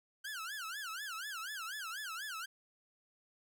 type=tone with vibrato; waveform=sawtooth; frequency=1497 Hz; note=F#6; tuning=20 cents sharp; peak=-37 dBFS; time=0.24-2.46 s; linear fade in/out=10 ms; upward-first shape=sine; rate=4.1 Hz; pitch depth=260 cents each way; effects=none